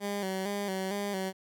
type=tone with vibrato; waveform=15% pulse; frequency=196 Hz; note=G3; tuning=in tune; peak=-25 dBFS; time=0-1.33 s; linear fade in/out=50 ms; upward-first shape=square; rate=2.2 Hz; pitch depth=57 cents each way; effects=none